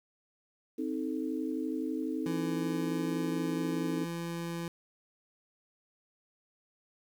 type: chord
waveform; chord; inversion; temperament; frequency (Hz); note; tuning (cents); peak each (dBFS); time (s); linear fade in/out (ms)
sine; A diminished; first; equal with one note detuned; 261.6 / 313.5 / 440; C4 / Eb4 / A4; 0 / +13 / 0; -35 / -34 / -40; 0.78-4.05; 10
type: tone with pitch glide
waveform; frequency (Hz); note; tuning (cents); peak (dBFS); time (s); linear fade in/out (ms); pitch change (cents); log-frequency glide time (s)
25% pulse; 167.8 to 169.06; E3 to E3; +31 to +44; -31; 2.26-4.68; 2; +13; 2.55-3.02
effects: 10-bit